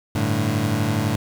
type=chord; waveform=25% pulse; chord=G suspended second; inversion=none; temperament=equal; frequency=98 / 110 / 146.83 Hz; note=G2 / A2 / D3; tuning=0 / 0 / 0 cents; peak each=-22 / -18 / -22 dBFS; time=0.15-1.16 s; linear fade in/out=5 ms; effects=7-bit